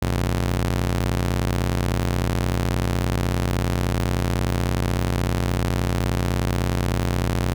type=ring-modulated tone; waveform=sawtooth; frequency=89.8 Hz; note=F2; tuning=49 cents sharp; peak=-13 dBFS; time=0.02-7.54 s; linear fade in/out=5 ms; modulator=26.7 Hz; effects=none